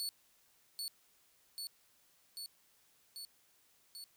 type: tone with echo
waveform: sawtooth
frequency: 4435 Hz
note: C#8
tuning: in tune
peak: -34 dBFS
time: 0-0.09 s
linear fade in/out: 0 ms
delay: 790 ms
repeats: 5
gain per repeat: -2 dB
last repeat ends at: 4.04 s
effects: white hiss -70 dBFS RMS until 4.16 s